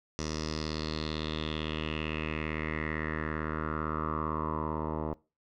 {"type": "tone with low-pass filter sweep", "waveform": "10% pulse", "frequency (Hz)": 77.78, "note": "D#2", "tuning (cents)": 0, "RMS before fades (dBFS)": -34, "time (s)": [0.19, 5.14], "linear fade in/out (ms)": 0, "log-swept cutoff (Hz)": [5800, 800], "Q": 5, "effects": ["noise-tail reverb RT60 0.3 s tail -22 dB re dry"]}